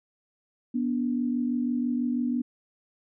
sine tone pair together, 243.9 / 290 Hz, B3 / D4, -21 / -22 cents, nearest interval minor third, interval 299 cents, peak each -25 / -31 dBFS, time 0.74-2.42 s, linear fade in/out 10 ms, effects none

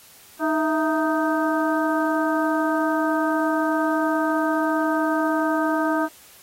harmonic tone with a mistuned harmonic, 311.1 Hz, D#4, in tune, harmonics 1 / 2 / 3 / 4 / 5, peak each -22 / -25 / -27 / -28 / -29 dBFS, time 0.39-6.09 s, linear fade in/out 50 ms, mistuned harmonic 2, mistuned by +86 cents, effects white hiss -49 dBFS RMS until 6.42 s + AAC 48 kbps

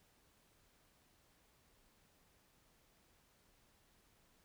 silence, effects pink hiss -72 dBFS RMS until 4.44 s

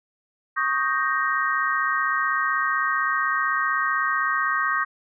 sine chord, Eb dominant seventh, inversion third, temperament equal, 1108.7 / 1244.5 / 1568 / 1864.7 Hz, Db6 / Eb6 / G6 / Bb6, 0 / 0 / 0 / 0 cents, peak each -26 dBFS, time 0.56-4.85 s, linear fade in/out 20 ms, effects none

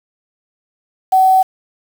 sine tone with quantisation, 756 Hz, F#5, 37 cents sharp, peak -7 dBFS, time 1.12-1.43 s, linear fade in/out 10 ms, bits 5, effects none

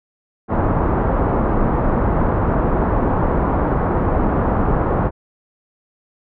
pink low-pass noise, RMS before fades -17 dBFS, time 0.48-5.11 s, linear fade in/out 50 ms, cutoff 1200 Hz, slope 24 dB/octave, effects none

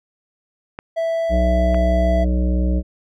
clicks, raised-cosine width 0.5 ms, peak -15 dBFS, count 2, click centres 0.789 / 1.745 s
triangle tone with pitch glide, 659.3 to 663.9 Hz, E5 to E5, 0 to +12 cents, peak -16 dBFS, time 0.96-2.25 s, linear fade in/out 20 ms, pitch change +12 cents, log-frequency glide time 1.11-1.42 s
harmonic tone, 61.74 Hz, B1, in tune, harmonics 1 / 3 / 5 / 7 / 9 / 10, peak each -16 / -23 / -27 / -36 / -32 / -36 dBFS, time 1.29-2.83 s, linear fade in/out 50 ms
effects none

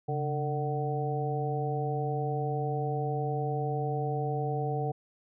harmonic tone with a mistuned harmonic, 150 Hz, D3, 37 cents sharp, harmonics 1 / 2 / 3 / 4 / 5, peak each -31 / -42 / -34 / -42 / -34 dBFS, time 0.08-4.92 s, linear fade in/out 10 ms, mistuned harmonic 1, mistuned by -130 cents, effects none

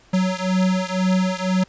square beating tone pair, 185 / 187 Hz, F#3 / F#3, 0 / +19 cents, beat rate 2 Hz, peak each -21 / -22 dBFS, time 0.13-1.64 s, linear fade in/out 10 ms, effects pink hiss -53 dBFS RMS until 1.68 s + resampled to 16000 Hz

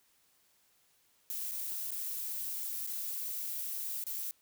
violet noise with dropouts, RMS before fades -38 dBFS, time 1.3-4.31 s, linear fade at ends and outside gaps 0 ms, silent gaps 1.512-1.518 / 1.907-1.916 / 2.865-2.873 / 4.039-4.067 s, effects white hiss -70 dBFS RMS until 4.41 s

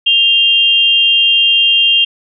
sine tone pair together, 2794 / 3195 Hz, F7 / G7, 0 / +32 cents, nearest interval major second, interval 232 cents, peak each -10 dBFS, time 0.06-2.05 s, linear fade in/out 10 ms, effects none

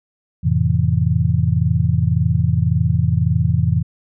sine chord, F major seventh, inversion none, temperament just, 87.31 / 109.13 / 130.96 / 163.7 Hz, F2 / A2 / C3 / E3, 0 / -14 / +2 / -12 cents, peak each -19 dBFS, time 0.43-3.83 s, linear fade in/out 20 ms, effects none

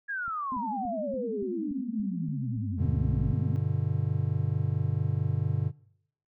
sine exponential sweep, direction down, 1689 to 49 Hz, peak -30 dBFS, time 0.08-3.34 s, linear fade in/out 20 ms
click train, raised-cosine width 5 ms, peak -36 dBFS, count 10, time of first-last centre 0.28-2.859 s, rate 3.49 Hz
sine tone with vibrato, 231.6 Hz, A#3, 11 cents flat, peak -34 dBFS, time 0.52-3.56 s, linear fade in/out 0 ms, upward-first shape sine, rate 10 Hz, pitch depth 250 cents each way
triangle chord, G major, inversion none, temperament just, 98 / 122.5 / 147 Hz, G2 / B2 / D3, 0 / -14 / +2 cents, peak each -28 dBFS, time 2.77-5.72 s, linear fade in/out 50 ms
effects noise-tail reverb RT60 0.7 s tail -22 dB re dry

